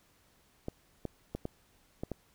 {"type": "clicks", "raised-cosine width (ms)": 2, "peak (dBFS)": -22, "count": 6, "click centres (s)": [0.684, 1.053, 1.35, 1.454, 2.035, 2.117], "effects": ["pink hiss -67 dBFS RMS until 2.34 s"]}